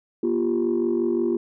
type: tone cluster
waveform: sine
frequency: 239 / 345.5 / 391.1 Hz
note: A#3 / F4 / G4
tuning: +43 / -19 / -4 cents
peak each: -25 / -21 / -25 dBFS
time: 0.23-1.37 s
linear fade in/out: 5 ms
effects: tanh soft clip ceiling -14 dBFS